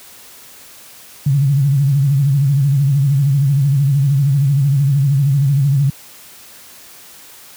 sine tone with vibrato, 139.3 Hz, C#3, 9 cents sharp, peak -10 dBFS, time 1.26-5.9 s, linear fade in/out 5 ms, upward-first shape sine, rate 13 Hz, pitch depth 97 cents each way, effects white hiss -40 dBFS RMS until 7.56 s + high-pass 60 Hz 12 dB/octave

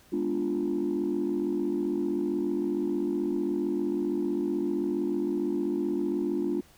sine chord, G# diminished seventh, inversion none, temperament equal, 207.7 / 246.9 / 293.7 / 349.2 Hz, G#3 / B3 / D4 / F4, 0 / 0 / 0 / 0 cents, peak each -33 / -34 / -29 / -28 dBFS, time 0.12-6.61 s, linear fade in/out 10 ms, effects tanh soft clip ceiling -20 dBFS + pink hiss -58 dBFS RMS until 6.77 s

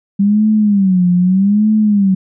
sine tone with vibrato, 195.8 Hz, G3, 2 cents flat, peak -8 dBFS, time 0.19-2.15 s, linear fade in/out 10 ms, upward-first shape sine, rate 0.81 Hz, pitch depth 170 cents each way, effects none

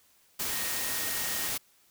sine tone in noise, 1864.7 Hz, A#6, in tune, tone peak -41 dBFS, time 0.51-1.5 s, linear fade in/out 10 ms, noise white, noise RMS -32 dBFS, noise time 0.39-1.58 s, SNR -12 dB, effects white hiss -64 dBFS RMS until 1.9 s

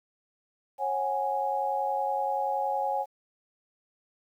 sine chord, C# suspended fourth, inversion none, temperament equal with one note detuned, 545.5 / 740 / 830.6 Hz, C#5 / F#5 / G#5, -28 / 0 / 0 cents, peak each -32 / -33 / -28 dBFS, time 0.78-3.06 s, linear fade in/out 50 ms, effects 10-bit

